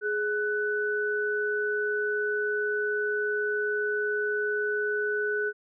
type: tone pair together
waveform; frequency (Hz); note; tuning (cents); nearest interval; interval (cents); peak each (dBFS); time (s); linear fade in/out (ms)
sine; 418.7 / 1492.1; G#4 / F#6; +14 / +14; octave + minor seventh; 2200; -28; 0.01-5.53; 50
effects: none